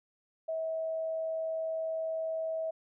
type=tone with amplitude modulation; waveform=sine; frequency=645 Hz; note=E5; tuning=38 cents flat; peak=-30 dBFS; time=0.48-2.71 s; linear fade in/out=10 ms; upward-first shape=sine; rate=100 Hz; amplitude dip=25%; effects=none